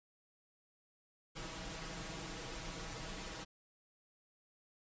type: noise with comb filter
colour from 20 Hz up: pink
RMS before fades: -45 dBFS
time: 1.35-3.45 s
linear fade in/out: 20 ms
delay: 6.2 ms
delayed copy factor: +0.85
effects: resampled to 16000 Hz

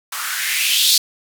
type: noise with band-pass filter sweep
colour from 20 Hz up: violet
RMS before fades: -18 dBFS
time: 0.12-0.98 s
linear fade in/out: 5 ms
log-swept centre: 1100 to 4400 Hz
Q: 3.9
effects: none

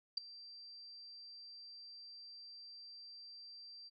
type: tone with ADSR envelope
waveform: sine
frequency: 4700 Hz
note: D8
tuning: 1 cent sharp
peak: -30 dBFS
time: 0.17-3.9 s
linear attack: 7 ms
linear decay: 7 ms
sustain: -21 dB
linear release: 28 ms
effects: none

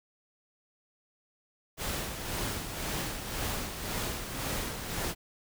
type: noise with tremolo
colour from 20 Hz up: pink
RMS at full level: -33 dBFS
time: 1.77-5.15 s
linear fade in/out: 50 ms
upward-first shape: sine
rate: 1.9 Hz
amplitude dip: 50%
effects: none

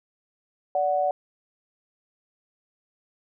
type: tone pair together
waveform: sine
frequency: 581 / 739.7 Hz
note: D5 / F#5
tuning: -19 / -1 cents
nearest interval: major third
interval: 418 cents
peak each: -24 / -23 dBFS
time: 0.75-1.11 s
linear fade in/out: 2 ms
effects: none

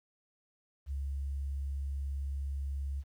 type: tone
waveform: sine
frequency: 69.3 Hz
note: C#2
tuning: in tune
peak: -33 dBFS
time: 0.86-3.04 s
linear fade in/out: 50 ms
effects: 11-bit

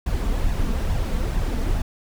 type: noise with flanger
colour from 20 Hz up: brown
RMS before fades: -22 dBFS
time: 0.06-1.82 s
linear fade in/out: 5 ms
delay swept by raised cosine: 1.1 to 4.5 ms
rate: 2.3 Hz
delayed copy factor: +0.5
effects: none

